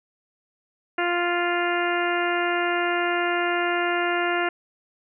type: harmonic tone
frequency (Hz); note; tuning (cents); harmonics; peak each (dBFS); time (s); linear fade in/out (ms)
349.2; F4; 0; 1 / 2 / 3 / 4 / 5 / 6 / 7 / 8; -26 / -27 / -32 / -28 / -30 / -32 / -36 / -34; 0.98-4.49; 5
effects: none